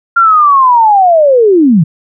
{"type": "linear sweep", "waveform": "sine", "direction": "down", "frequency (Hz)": [1396.9, 143.6], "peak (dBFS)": -3, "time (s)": [0.16, 1.84], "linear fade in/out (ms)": 10, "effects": []}